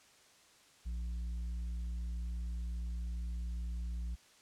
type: tone with tanh clipping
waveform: sine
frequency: 58.7 Hz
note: A#1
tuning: 13 cents sharp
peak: -37 dBFS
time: 0.85-4.16 s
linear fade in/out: 20 ms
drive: 5 dB
effects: white hiss -63 dBFS RMS until 4.41 s + low-pass 8000 Hz 12 dB/octave